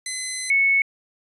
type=tone pair in turn; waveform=5% pulse / sine; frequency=2035 / 2206 Hz; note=C7 / C#7; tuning=-49 / -9 cents; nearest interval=minor second; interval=140 cents; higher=second; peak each=-15 dBFS; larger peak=neither; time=0.06-0.5 / 0.5-0.82 s; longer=first; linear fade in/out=2 ms; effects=resampled to 24000 Hz